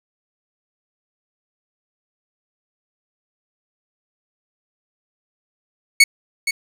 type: tone with echo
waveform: sawtooth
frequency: 2217 Hz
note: C#7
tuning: in tune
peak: -3 dBFS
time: 6-6.04 s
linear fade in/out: 5 ms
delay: 470 ms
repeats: 1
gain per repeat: -11 dB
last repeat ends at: 6.51 s
effects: low-pass 12000 Hz 12 dB/octave + 7-bit